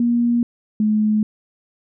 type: tone pair in turn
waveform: sine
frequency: 237.8 / 213.7 Hz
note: A#3 / G#3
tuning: +35 / +50 cents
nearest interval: major second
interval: 185 cents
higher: first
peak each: -14 dBFS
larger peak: neither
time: 0-0.43 / 0.8-1.23 s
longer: neither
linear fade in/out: 2 ms
effects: none